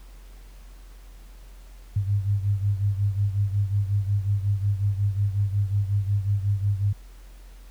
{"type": "beating tone pair", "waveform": "sine", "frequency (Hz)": [99.5, 105], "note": ["G2", "G#2"], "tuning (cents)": [26, 19], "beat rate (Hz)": 5.5, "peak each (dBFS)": [-22, -27], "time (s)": [1.96, 6.93], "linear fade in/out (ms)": 5, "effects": ["added 44 Hz sine -42 dBFS peak until 7.7 s", "pink hiss -56 dBFS RMS until 7.7 s"]}